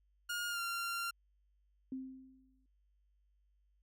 sawtooth tone with pitch glide, 1426 to 1382.2 Hz, F6 to F6, +36 to -18 cents, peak -33 dBFS, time 0.29-1.11 s, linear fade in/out 10 ms, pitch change -54 cents, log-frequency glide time 0.49-0.6 s
sine tone with exponential decay, 262 Hz, C4, 2 cents sharp, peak -37 dBFS, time 1.92-2.66 s, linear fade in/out 2 ms, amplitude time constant 160 ms
effects added 50 Hz sine -70 dBFS peak until 3.82 s

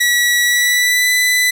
sawtooth tone with pitch glide, 1937 to 1994.9 Hz, B6 to B6, -34 to +17 cents, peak -8 dBFS, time 0-1.51 s, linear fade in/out 10 ms, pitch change +51 cents, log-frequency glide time 0.43-1.11 s, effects none

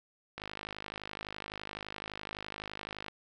click train, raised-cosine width 0.3 ms, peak -23 dBFS, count 141, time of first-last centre 0.38-3.083 s, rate 51.8 Hz, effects none

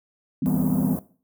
sine chord, C major seventh, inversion first, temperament just, 163.52 / 196.22 / 245.3 / 261.6 Hz, E3 / G3 / B3 / C4, -14 / +2 / -12 / 0 cents, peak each -25 dBFS, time 0.42-0.96 s, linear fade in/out 5 ms
pink band-stop noise, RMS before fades -31 dBFS, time 0.46-0.99 s, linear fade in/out 0 ms, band 880 to 12000 Hz, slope 24 dB/octave
effects noise-tail reverb RT60 0.4 s tail -17 dB re dry + high-pass 100 Hz 12 dB/octave

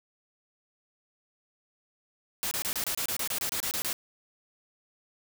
white noise bursts, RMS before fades -31 dBFS, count 14, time 2.43-3.929 s, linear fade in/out 0 ms, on 82 ms, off 27 ms, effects none

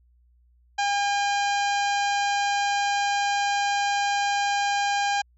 harmonic tone with a mistuned harmonic, 808 Hz, G#5, 48 cents flat, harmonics 1 / 2 / 3 / 4 / 5 / 6 / 7 / 8 / 9, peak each -23 / -29 / -33 / -35 / -37 / -39 / -40 / -41 / -42 dBFS, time 0.78-5.22 s, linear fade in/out 10 ms, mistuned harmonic 4, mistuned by -46 cents, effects added 60 Hz sine -57 dBFS peak until 5.37 s

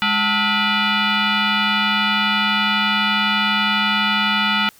sine tone with frequency modulation, 753 Hz, F#5, 30 cents sharp, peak -15 dBFS, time 0.02-4.69 s, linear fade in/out 0 ms, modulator 546 Hz, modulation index 5.2, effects white hiss -50 dBFS RMS until 4.79 s

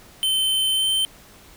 square tone with pitch glide, 3081 to 3102 Hz, G7 to G7, -31 to -19 cents, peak -19 dBFS, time 0.23-1.05 s, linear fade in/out 0 ms, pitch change +12 cents, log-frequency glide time 0.73-0.88 s, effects pink hiss -48 dBFS RMS until 1.56 s

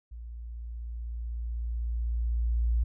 sine tone with level ramp, 58 Hz, A#1, 8 cents flat, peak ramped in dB -39 to -22 dBFS, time 0.11-2.84 s, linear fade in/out 10 ms, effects none

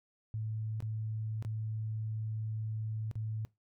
sine tone with dropouts, 109.4 Hz, A2, 9 cents flat, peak -34 dBFS, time 0.34-3.45 s, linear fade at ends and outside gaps 0 ms, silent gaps 0.804-0.824 / 1.425-1.449 / 3.113-3.155 s, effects noise-tail reverb RT60 0.2 s tail -21 dB re dry

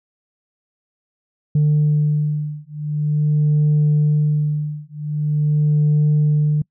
sine beating tone pair, 149.6 / 150.05 Hz, D3 / D3, +32 / +38 cents, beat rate 0.45 Hz, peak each -16 dBFS, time 1.55-6.62 s, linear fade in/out 5 ms, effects noise-tail reverb RT60 0.1 s tail -26 dB re dry + tanh soft clip ceiling -10 dBFS

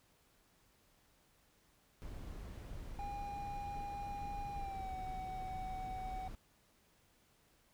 brown noise, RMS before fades -47 dBFS, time 2.02-6.35 s, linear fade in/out 0 ms
triangle tone with pitch glide, 810 to 751.4 Hz, G#5 to F#5, -43 to +26 cents, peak -40 dBFS, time 2.99-6.28 s, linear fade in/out 2 ms, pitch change -131 cents, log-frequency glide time 4.53-4.94 s
effects pink hiss -71 dBFS RMS until 7.73 s

